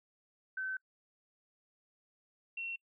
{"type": "tone pair in turn", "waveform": "sine", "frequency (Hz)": [1532, 2722], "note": ["G6", "F7"], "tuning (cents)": [-40, -45], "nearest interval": "minor seventh", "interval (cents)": 995, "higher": "second", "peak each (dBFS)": [-35, -37], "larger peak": "first", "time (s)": [[0.57, 0.77], [2.57, 2.76]], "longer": "first", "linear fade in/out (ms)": 5, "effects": ["noise-tail reverb RT60 0.1 s tail -26 dB re dry"]}